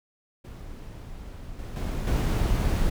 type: noise with level steps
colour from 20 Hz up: brown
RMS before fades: -40 / -36 / -29 / -23 dBFS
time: 0.44-2.9 s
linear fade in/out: 10 ms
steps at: 1.59 / 1.76 / 2.07 s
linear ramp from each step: 2 ms
effects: none